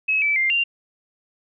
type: tone with pitch steps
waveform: sine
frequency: 2570 / 2312 / 2102 / 2779 Hz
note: E7 / D7 / C7 / F7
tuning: -45 / -28 / +7 / -9 cents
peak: -17 dBFS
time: 0.08-0.64 s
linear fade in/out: 10 ms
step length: 140 ms
effects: none